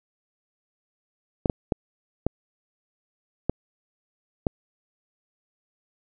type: clicks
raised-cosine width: 2 ms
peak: -8 dBFS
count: 6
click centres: 1.458 / 1.498 / 1.722 / 2.266 / 3.496 / 4.468 s
effects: none